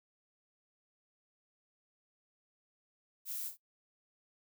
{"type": "noise with echo", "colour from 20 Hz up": "violet", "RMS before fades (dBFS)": -40, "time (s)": [3.25, 3.52], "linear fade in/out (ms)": 50, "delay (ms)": 53, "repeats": 1, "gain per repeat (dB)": -11, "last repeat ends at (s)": 3.573, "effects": ["noise-tail reverb RT60 0.1 s tail -19 dB re dry"]}